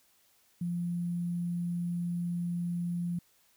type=tone with sample-and-hold; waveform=sine; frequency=173.7 Hz; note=F3; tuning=9 cents flat; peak=-30 dBFS; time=0.61-3.19 s; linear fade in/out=5 ms; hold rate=11025 Hz; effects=white hiss -67 dBFS RMS until 3.56 s